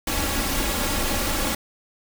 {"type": "noise with comb filter", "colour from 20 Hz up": "pink", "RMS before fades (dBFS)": -24, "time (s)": [0.07, 1.55], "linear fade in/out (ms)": 5, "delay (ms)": 3.6, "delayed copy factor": 0.6, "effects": []}